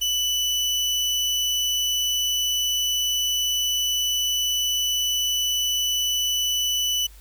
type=tone; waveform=30% pulse; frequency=2978 Hz; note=F#7; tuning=11 cents sharp; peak=-18 dBFS; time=0.01-7.07 s; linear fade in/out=10 ms; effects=added 50 Hz sine -44 dBFS peak until 7.2 s + white hiss -53 dBFS RMS until 7.2 s